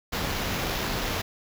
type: noise with sample-and-hold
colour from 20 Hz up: pink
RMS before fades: -29 dBFS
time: 0.12-1.22 s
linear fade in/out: 10 ms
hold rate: 8820 Hz
effects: none